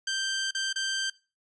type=tone with dropouts; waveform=15% pulse; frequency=1568 Hz; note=G6; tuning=in tune; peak=-21 dBFS; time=0.07-1.1 s; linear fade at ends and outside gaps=5 ms; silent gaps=0.51-0.548 / 0.729-0.758 s; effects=noise-tail reverb RT60 0.3 s tail -20 dB re dry + resampled to 22050 Hz